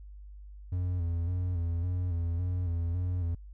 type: tone with vibrato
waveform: triangle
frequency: 87.31 Hz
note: F2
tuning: in tune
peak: -26 dBFS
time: 0.72-3.35 s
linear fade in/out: 5 ms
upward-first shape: square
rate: 1.8 Hz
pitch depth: 52 cents each way
effects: added 50 Hz sine -44 dBFS peak until 3.53 s